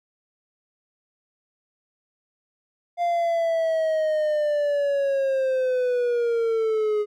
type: linear sweep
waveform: triangle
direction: down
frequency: 698.5 to 415.3 Hz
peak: -18 dBFS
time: 2.97-7.06 s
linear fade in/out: 50 ms
effects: none